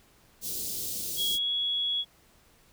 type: band-stop noise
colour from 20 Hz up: white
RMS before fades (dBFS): -34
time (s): 0.41-1.39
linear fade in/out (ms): 50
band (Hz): 470 to 3800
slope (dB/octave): 24
type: tone with pitch glide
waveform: sine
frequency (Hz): 3322 to 3353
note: G#7 to G#7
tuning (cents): 0 to +16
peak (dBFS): -26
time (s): 1.16-2.05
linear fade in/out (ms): 50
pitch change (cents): +16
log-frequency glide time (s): 1.31-1.53
effects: pink hiss -61 dBFS RMS until 2.72 s